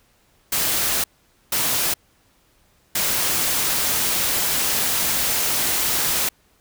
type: noise bursts at uneven times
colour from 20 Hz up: white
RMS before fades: -21 dBFS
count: 3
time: 0.52-1.04 / 1.52-1.94 / 2.95-6.29 s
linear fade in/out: 5 ms
effects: pink hiss -60 dBFS RMS until 6.6 s